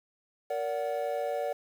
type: chord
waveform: triangle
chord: Bb augmented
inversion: none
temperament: equal with one note detuned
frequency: 466.2 / 576.9 / 740 Hz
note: Bb4 / D5 / F#5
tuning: 0 / -31 / 0 cents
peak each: -33 / -30 / -33 dBFS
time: 0.5-1.53 s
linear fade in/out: 5 ms
effects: 9-bit